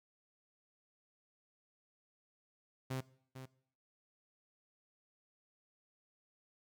sawtooth tone with echo, 130.81 Hz, C3, in tune, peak -33 dBFS, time 2.9-3.01 s, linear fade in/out 10 ms, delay 450 ms, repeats 1, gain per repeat -10 dB, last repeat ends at 3.46 s, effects noise-tail reverb RT60 0.6 s tail -20 dB re dry

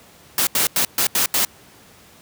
white noise bursts at uneven times, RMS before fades -18 dBFS, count 6, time 0.38-0.47 / 0.55-0.67 / 0.76-0.85 / 0.98-1.07 / 1.15-1.26 / 1.34-1.45 s, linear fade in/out 2 ms, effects pink hiss -48 dBFS RMS until 2.21 s + high-pass 80 Hz 12 dB/octave

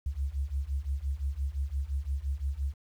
sine beating tone pair, 66 / 71.8 Hz, C2 / D2, +16 / -39 cents, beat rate 5.8 Hz, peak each -33 / -32 dBFS, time 0.06-2.74 s, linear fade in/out 5 ms, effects 10-bit

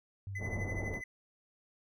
sine tone with vibrato, 98 Hz, G2, in tune, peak -38 dBFS, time 0.27-0.94 s, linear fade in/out 0 ms, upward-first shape sine, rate 8.7 Hz, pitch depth 13 cents each way
triangle tone with tremolo, 2018 Hz, B6, 37 cents sharp, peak -35 dBFS, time 0.35-1.04 s, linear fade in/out 5 ms, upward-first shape triangle, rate 12 Hz, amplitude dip 80%
pink low-pass noise, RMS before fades -40 dBFS, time 0.38-1.02 s, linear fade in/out 50 ms, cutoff 790 Hz, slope 24 dB/octave
effects none

